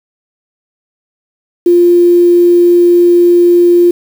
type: tone with quantisation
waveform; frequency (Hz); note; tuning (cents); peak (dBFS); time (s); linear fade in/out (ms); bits
sine; 349.2; F4; 0; -3; 1.66-3.91; 5; 5
effects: none